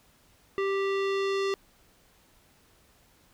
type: tone with low-pass filter sweep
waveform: square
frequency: 392 Hz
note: G4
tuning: in tune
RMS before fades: -28 dBFS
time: 0.58-1.54 s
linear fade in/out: 0 ms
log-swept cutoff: 2400 to 4800 Hz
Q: 1.3
effects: pink hiss -62 dBFS RMS until 3.33 s